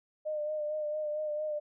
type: tone with vibrato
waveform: sine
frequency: 606 Hz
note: D#5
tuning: 46 cents flat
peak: -31 dBFS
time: 0.25-1.6 s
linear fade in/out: 20 ms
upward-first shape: sine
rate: 4.4 Hz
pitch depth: 30 cents each way
effects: none